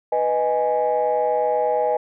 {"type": "chord", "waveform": "sine", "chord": "G# minor", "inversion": "first", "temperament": "equal", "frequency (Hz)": [493.9, 622.3, 830.6], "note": ["B4", "D#5", "G#5"], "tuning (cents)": [0, 0, 0], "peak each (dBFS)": -21, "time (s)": [0.12, 1.97], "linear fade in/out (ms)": 5, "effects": ["tanh soft clip ceiling -11 dBFS"]}